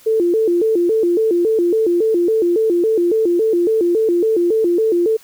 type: tone with vibrato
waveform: sine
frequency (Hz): 392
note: G4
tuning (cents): 0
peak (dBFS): -12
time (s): 0.06-5.17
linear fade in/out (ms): 10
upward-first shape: square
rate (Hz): 3.6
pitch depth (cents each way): 210
effects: white hiss -47 dBFS RMS until 5.23 s